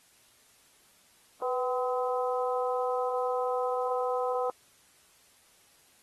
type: harmonic tone with a mistuned harmonic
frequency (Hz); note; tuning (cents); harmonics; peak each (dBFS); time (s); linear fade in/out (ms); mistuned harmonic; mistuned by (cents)
255.1; C4; -44; 2 / 3 / 4 / 5; -29 / -33 / -35 / -37; 1.42-4.5; 2; 2; -42
effects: white hiss -62 dBFS RMS until 6.02 s + AAC 32 kbps